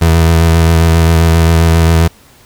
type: tone with vibrato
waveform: 30% pulse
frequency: 82.41 Hz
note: E2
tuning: in tune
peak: -3 dBFS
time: 0.01-2.08 s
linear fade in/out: 10 ms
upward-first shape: square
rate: 7.5 Hz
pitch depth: 19 cents each way
effects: pink hiss -43 dBFS RMS until 2.45 s